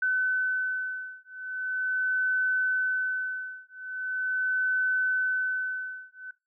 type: beating tone pair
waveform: sine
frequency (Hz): 1513 / 1513.41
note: F#6 / F#6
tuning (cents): +38 / +39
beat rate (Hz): 0.41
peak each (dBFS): -29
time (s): 0.02-6.31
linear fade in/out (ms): 5
effects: noise-tail reverb RT60 0.2 s tail -17 dB re dry